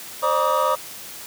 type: tone cluster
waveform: triangle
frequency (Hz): 527 / 603 / 955 / 1155 / 1244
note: C5 / D5 / A#5 / D6 / D#6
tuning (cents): +12 / +46 / +42 / -29 / -1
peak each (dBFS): -22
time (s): 0.22-0.76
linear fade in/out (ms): 20
effects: white hiss -37 dBFS RMS until 1.26 s + high-pass 80 Hz 12 dB/octave